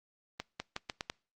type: accelerating click train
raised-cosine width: 0.2 ms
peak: -18 dBFS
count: 6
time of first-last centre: 0.4-1.099 s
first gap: 200 ms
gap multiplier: 0.82
effects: noise-tail reverb RT60 0.4 s tail -26 dB re dry + Opus 32 kbps